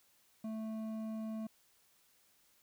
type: tone with hard clipping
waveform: sine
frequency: 220 Hz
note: A3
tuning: in tune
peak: -40 dBFS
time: 0.44-1.47 s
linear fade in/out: 5 ms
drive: 8 dB
effects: white hiss -70 dBFS RMS until 2.62 s